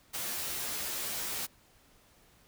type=noise with comb filter; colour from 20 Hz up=white; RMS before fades=-36 dBFS; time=0.13-1.47 s; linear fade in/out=20 ms; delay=14 ms; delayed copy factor=+0.85; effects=pink hiss -63 dBFS RMS until 2.47 s